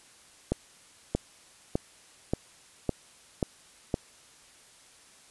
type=accelerating click train; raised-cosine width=2 ms; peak=-12 dBFS; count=7; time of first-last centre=0.52-3.942 s; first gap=630 ms; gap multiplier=0.96; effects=white hiss -56 dBFS RMS until 5.3 s + resampled to 24000 Hz